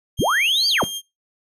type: tone with tremolo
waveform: sawtooth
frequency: 3203 Hz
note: G7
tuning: 37 cents sharp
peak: -21 dBFS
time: 0.17-1.02 s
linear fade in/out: 50 ms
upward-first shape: triangle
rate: 7.8 Hz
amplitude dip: 25%
type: linear two-way sweep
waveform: sine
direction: up then down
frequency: 58 to 4801 to 58 Hz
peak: -16 dBFS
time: 0.19-0.84 s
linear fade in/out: 0 ms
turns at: 0.68 s
effects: noise-tail reverb RT60 0.2 s tail -20 dB re dry + resampled to 32000 Hz